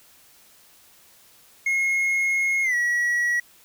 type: tone with pitch glide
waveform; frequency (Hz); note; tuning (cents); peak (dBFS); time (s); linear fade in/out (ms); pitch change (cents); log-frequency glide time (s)
triangle; 2159 to 1923.5; C#7 to B6; -46 to -46; -18; 1.66-3.4; 5; -200; 2.63-2.75
effects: white hiss -54 dBFS RMS until 3.64 s